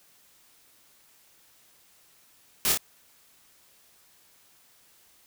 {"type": "noise with echo", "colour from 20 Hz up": "white", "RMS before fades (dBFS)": -25, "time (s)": [2.65, 2.72], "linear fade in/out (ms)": 0, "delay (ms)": 27, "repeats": 2, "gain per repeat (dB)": -2, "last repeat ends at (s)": 2.774, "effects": ["white hiss -60 dBFS RMS until 5.26 s"]}